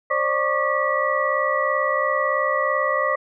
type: tone cluster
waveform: sine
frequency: 533 / 596 / 1112 / 1190 / 1942 Hz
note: C5 / D5 / C#6 / D6 / B6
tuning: +32 / +25 / +5 / +22 / -30 cents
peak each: -25 dBFS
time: 0.1-3.16 s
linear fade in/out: 10 ms
effects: none